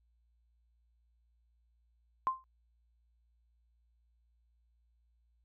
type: tone with exponential decay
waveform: sine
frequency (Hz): 1046.5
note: C6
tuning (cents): 0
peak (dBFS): -24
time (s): 2.27-2.44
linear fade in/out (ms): 0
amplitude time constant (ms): 36
effects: added 58 Hz sine -69 dBFS peak until 5.44 s